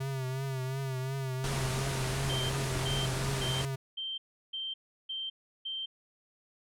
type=tone with vibrato; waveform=square; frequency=132.6 Hz; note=C3; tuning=23 cents sharp; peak=-33 dBFS; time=0-3.76 s; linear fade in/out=10 ms; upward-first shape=triangle; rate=2.8 Hz; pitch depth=61 cents each way
type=low-pass noise; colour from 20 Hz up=pink; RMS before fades=-36 dBFS; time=1.44-3.65 s; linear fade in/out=0 ms; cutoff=11000 Hz; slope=48 dB/octave
type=tone bursts; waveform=sine; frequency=3136 Hz; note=G7; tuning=in tune; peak=-34 dBFS; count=7; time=2.29-5.86 s; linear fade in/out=10 ms; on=210 ms; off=350 ms
effects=none